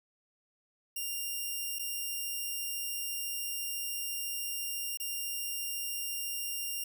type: tone with dropouts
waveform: 5% pulse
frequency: 2794 Hz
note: F7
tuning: in tune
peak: -25 dBFS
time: 0.96-6.84 s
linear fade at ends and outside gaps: 5 ms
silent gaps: 1.787-1.793 / 4.973-4.999 s
effects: none